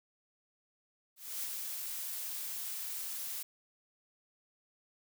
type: noise with ADSR envelope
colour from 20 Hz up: blue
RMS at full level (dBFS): -37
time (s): 1.16-3.43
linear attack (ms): 270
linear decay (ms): 36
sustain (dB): -3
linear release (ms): 7
effects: none